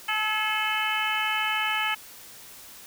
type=harmonic tone with a mistuned harmonic; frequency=433 Hz; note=A4; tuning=28 cents flat; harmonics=2 / 3 / 4 / 5 / 6 / 7; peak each=-31 / -31 / -31 / -31 / -31 / -31 dBFS; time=0.08-1.95 s; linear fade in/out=10 ms; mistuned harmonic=4; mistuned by=-37 cents; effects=white hiss -46 dBFS RMS until 2.86 s